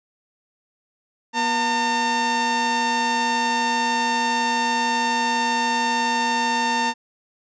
sawtooth tone pair together, 241.1 / 906.3 Hz, B3 / A#5, -41 / -49 cents, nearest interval octave + major seventh, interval 2292 cents, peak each -23 / -16 dBFS, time 1.33-6.94 s, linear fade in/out 50 ms, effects resampled to 16000 Hz

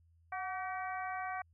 harmonic tone with a mistuned harmonic, 381.2 Hz, G4, 48 cents flat, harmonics 2 / 3 / 4 / 5 / 6, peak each -39 / -43 / -45 / -47 / -49 dBFS, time 0.32-1.42 s, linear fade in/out 5 ms, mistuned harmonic 2, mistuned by -54 cents, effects added 83 Hz sine -64 dBFS peak until 1.53 s

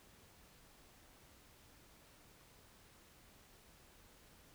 silence, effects pink hiss -64 dBFS RMS until 4.54 s

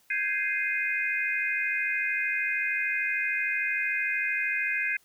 sine chord, Ab major seventh, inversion third, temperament equal, 1568 / 1661.2 / 2093 / 2489 Hz, G6 / Ab6 / C7 / Eb7, 0 / 0 / 0 / 0 cents, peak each -34 / -32 / -30 / -30 dBFS, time 0.1-4.97 s, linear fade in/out 5 ms, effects white hiss -64 dBFS RMS until 5.04 s

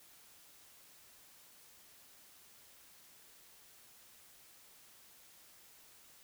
silence, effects white hiss -61 dBFS RMS until 6.23 s

